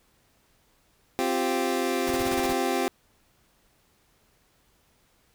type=chord; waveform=25% pulse; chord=C suspended fourth; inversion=none; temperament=equal; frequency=261.6 / 349.2 / 392 Hz; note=C4 / F4 / G4; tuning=0 / 0 / 0 cents; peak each=-25 dBFS; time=1.19-2.88 s; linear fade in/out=0 ms
type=noise bursts; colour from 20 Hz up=pink; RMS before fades=-33 dBFS; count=8; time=2.07-2.528 s; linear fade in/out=5 ms; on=38 ms; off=22 ms
effects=pink hiss -65 dBFS RMS until 5.34 s